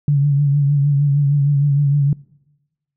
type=tone with vibrato; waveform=sine; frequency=142.6 Hz; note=C#3; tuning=49 cents sharp; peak=-11 dBFS; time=0.08-2.13 s; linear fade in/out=2 ms; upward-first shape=triangle; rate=6.5 Hz; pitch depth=52 cents each way; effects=noise-tail reverb RT60 1.0 s tail -23 dB re dry